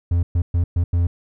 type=tone bursts at uneven times; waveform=triangle; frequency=86.3 Hz; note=F2; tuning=20 cents flat; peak=-13 dBFS; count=5; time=0.11-0.23 / 0.35-0.42 / 0.54-0.64 / 0.76-0.84 / 0.93-1.07 s; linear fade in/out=5 ms; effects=none